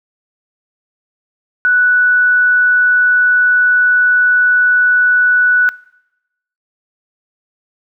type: tone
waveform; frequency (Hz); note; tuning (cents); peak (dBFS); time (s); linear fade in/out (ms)
sine; 1480; F#6; 0; -8; 1.65-5.69; 0
effects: noise-tail reverb RT60 0.9 s tail -22 dB re dry